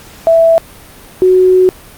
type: tone pair in turn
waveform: sine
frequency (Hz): 659.3 / 370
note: E5 / F#4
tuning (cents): 0 / 0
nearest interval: minor seventh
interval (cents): 1000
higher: first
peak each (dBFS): -4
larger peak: neither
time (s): 0.27-0.58 / 1.22-1.69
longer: second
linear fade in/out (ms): 0
effects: pink hiss -36 dBFS RMS until 1.97 s + Opus 48 kbps

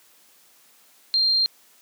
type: tone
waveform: sine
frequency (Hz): 4186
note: C8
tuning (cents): 0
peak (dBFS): -17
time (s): 1.14-1.46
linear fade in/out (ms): 0
effects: white hiss -56 dBFS RMS until 1.81 s + high-pass 200 Hz 12 dB/octave

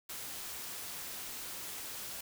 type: noise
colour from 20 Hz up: white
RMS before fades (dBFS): -43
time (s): 0.09-2.21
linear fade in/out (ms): 5
effects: none

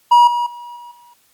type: tone with level steps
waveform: triangle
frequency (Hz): 960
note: B5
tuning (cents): -49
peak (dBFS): -4 / -14 / -29 / -32 / -42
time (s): 0.11-1.14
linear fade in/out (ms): 10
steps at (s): 0.27 / 0.46 / 0.76 / 0.91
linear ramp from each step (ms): 5
effects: white hiss -57 dBFS RMS until 1.33 s + Opus 48 kbps

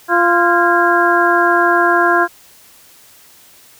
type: harmonic tone with a mistuned harmonic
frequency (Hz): 346.7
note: F4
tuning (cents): -13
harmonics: 1 / 2 / 3 / 4 / 5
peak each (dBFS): -16 / -16 / -16 / -16 / -16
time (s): 0.08-2.28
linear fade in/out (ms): 50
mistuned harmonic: 5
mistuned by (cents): -100
effects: white hiss -45 dBFS RMS until 3.79 s

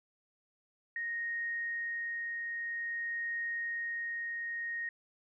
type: tone with tremolo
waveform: sine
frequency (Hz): 1864.7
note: A#6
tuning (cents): 0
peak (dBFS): -33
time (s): 0.96-4.89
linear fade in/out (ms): 2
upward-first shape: triangle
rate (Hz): 0.51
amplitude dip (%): 25
effects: none

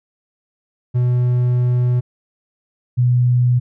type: tone pair in turn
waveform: triangle / sine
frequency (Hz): 123.47 / 123.47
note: B2 / B2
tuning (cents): 0 / 0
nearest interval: unison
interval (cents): 0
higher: neither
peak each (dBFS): -11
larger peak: neither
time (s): 0.94-2.01 / 2.97-3.6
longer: first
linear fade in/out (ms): 20
effects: none

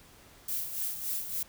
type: noise with tremolo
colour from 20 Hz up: violet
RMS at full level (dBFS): -32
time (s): 0.48-1.43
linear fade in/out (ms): 5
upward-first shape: sine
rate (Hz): 3.5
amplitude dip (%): 60
effects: pink hiss -56 dBFS RMS until 1.48 s

